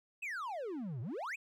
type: exponential two-way sweep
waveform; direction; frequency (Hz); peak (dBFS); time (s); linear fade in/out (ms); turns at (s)
triangle; down then up; 2706 to 108.2 to 2706; -36; 0.22-1.36; 10; 1.01
effects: none